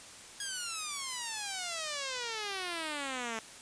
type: exponential sweep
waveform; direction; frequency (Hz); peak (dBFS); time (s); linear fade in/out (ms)
5% pulse; down; 1661.2 to 218.8; -24; 0.4-3.39; 2
effects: white hiss -50 dBFS RMS until 3.61 s + resampled to 22050 Hz